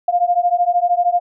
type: beating tone pair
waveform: sine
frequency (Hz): 698 / 711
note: F5 / F5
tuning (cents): -1 / +31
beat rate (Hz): 13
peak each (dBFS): -16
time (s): 0.08-1.2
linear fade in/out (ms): 5
effects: none